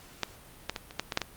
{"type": "clicks", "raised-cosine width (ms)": 0.2, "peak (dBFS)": [-10, -12, -16, -26, -11, -14, -7, -13], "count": 8, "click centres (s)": [0.233, 0.696, 0.762, 0.909, 0.996, 1.122, 1.174, 1.217], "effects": ["pink hiss -52 dBFS RMS until 1.36 s", "Opus 48 kbps"]}